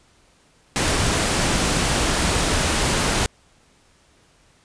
pink noise, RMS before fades -20 dBFS, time 0.76-3.26 s, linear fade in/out 0 ms, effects pink hiss -57 dBFS RMS until 4.64 s + resampled to 22050 Hz

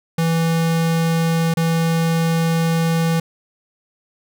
square tone with dropouts, 164.81 Hz, E3, in tune, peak -16 dBFS, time 0.18-3.2 s, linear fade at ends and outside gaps 5 ms, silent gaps 1.54-1.57 s, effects none

